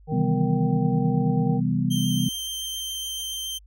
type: harmonic tone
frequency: 155.56 Hz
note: D#3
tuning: in tune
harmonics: 1 / 3 / 5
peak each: -26 / -31 / -33 dBFS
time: 0.07-1.61 s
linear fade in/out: 50 ms
type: chord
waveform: sine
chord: C major seventh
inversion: none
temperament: equal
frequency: 130.81 / 164.81 / 196 / 246.9 Hz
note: C3 / E3 / G3 / B3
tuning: 0 / 0 / 0 / 0 cents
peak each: -26 dBFS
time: 0.12-2.29 s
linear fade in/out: 5 ms
type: tone with vibrato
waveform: sawtooth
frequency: 3136 Hz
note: G7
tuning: in tune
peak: -26 dBFS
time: 1.9-3.59 s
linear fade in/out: 20 ms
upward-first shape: sine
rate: 7.1 Hz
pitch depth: 9 cents each way
effects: added 50 Hz sine -48 dBFS peak until 3.66 s